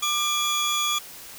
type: tone pair together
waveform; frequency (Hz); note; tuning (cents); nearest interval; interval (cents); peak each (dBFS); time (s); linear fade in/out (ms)
30% pulse; 1193 / 3374; D6 / G#7; +27 / +27; octave + tritone; 1800; -23 / -22; 0.02-0.99; 10
effects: white hiss -42 dBFS RMS until 1.38 s